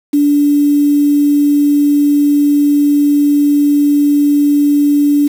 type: tone with quantisation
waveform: sine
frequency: 290 Hz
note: D4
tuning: 22 cents flat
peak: -7 dBFS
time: 0.13-5.28 s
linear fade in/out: 10 ms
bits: 5
effects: none